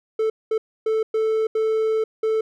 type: tone bursts at uneven times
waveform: triangle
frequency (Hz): 440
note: A4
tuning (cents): 0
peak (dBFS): -16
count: 6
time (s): 0.19-0.3 / 0.51-0.58 / 0.86-1.03 / 1.14-1.47 / 1.55-2.04 / 2.23-2.41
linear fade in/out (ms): 5
effects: none